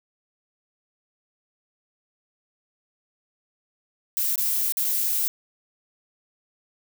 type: noise with dropouts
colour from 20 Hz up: violet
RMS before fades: -24 dBFS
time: 4.17-5.28 s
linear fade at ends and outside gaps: 0 ms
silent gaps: 4.357-4.379 / 4.722-4.771 / 4.843-4.847 s
effects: none

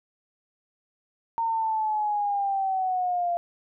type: linear sweep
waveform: sine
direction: down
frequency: 920 to 688 Hz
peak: -23 dBFS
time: 1.38-3.37 s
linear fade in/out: 0 ms
effects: none

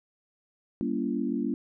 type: chord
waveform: sine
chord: G diminished seventh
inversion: none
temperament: just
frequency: 196 / 235.2 / 282.2 / 338.7 Hz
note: G3 / Bb3 / Db4 / Fb4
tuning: 0 / +16 / +31 / +47 cents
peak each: -34 / -30 / -31 / -34 dBFS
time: 0.81-1.54 s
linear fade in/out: 0 ms
effects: none

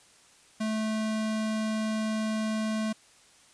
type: tone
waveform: square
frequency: 217.8 Hz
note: A3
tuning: 17 cents flat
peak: -28 dBFS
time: 0.6-2.93 s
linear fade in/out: 10 ms
effects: white hiss -58 dBFS RMS until 3.53 s + resampled to 22050 Hz

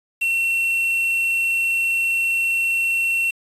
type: tone with quantisation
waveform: triangle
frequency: 2715 Hz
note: F7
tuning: 50 cents flat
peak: -16 dBFS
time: 0.21-3.31 s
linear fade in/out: 10 ms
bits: 6
effects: resampled to 32000 Hz

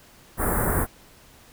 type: band-stop noise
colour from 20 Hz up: pink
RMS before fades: -23 dBFS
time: 0.37-0.87 s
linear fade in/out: 50 ms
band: 1800 to 8900 Hz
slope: 48 dB/octave
effects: pink hiss -52 dBFS RMS until 1.52 s

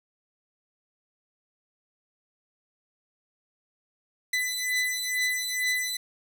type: beating tone pair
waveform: sawtooth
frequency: 2000 / 2002.2 Hz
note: B6 / B6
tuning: +21 / +23 cents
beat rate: 2.2 Hz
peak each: -25 / -26 dBFS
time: 4.33-5.97 s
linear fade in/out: 5 ms
effects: none

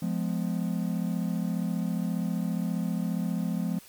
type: chord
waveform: triangle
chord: F diminished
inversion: none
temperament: just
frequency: 174.61 / 209.5 / 251.4 Hz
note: F3 / Ab3 / Cb4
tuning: 0 / +15 / +31 cents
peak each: -27 / -29 / -32 dBFS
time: 0.02-3.79 s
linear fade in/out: 5 ms
effects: white hiss -52 dBFS RMS until 3.88 s + MP3 96 kbps

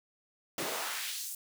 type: noise with high-pass filter sweep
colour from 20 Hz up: pink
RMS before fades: -37 dBFS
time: 0.58-1.35 s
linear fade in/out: 2 ms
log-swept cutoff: 240 to 9200 Hz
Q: 1.1
effects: none

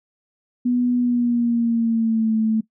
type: tone with pitch glide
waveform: sine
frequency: 245.6 to 220.1 Hz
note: B3 to A3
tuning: -9 to +1 cents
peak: -16 dBFS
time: 0.65-2.61 s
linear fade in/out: 10 ms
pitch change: -190 cents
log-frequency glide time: 0.98-2.35 s
effects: noise-tail reverb RT60 0.1 s tail -19 dB re dry

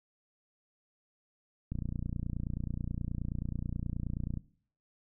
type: click train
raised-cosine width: 5 ms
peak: -23 dBFS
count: 79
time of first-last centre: 1.72-4.373 s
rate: 29.4 Hz
effects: noise-tail reverb RT60 0.5 s tail -18 dB re dry

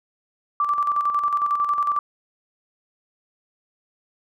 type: tone with tremolo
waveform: sine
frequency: 1169 Hz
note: D6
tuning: 8 cents flat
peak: -17 dBFS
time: 0.6-1.99 s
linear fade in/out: 2 ms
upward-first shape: square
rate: 11 Hz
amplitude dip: 50%
effects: none

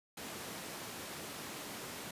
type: high-pass noise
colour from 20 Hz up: pink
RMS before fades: -45 dBFS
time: 0.17-2.11 s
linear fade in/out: 5 ms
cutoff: 160 Hz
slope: 12 dB/octave
effects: resampled to 32000 Hz

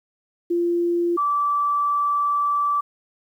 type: tone pair in turn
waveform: sine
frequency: 345.1 / 1160.8 Hz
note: F4 / D6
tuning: -21 / -21 cents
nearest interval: octave + major sixth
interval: 2100 cents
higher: second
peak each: -18 dBFS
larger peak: neither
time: 0.5-1.17 / 1.17-2.81 s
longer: second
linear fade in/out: 10 ms
effects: 9-bit

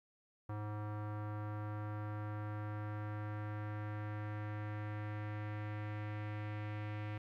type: tone with low-pass filter sweep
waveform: square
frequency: 105.4 Hz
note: G#2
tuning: 26 cents sharp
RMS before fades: -42 dBFS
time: 0.49-7.18 s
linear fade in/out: 5 ms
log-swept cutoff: 1200 to 2300 Hz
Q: 2
effects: 13-bit

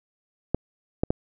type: clicks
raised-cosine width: 2 ms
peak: -8 dBFS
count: 3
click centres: 0.546 / 1.035 / 1.105 s
effects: none

